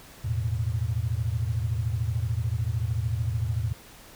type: chord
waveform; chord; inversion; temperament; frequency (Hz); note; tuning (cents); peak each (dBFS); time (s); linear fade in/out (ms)
sine; E suspended fourth; none; equal; 82.41 / 110 / 123.47; E2 / A2 / B2; 0 / 0 / 0; -30 / -27 / -31; 0.24-3.73; 10
effects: pink hiss -49 dBFS RMS until 4.15 s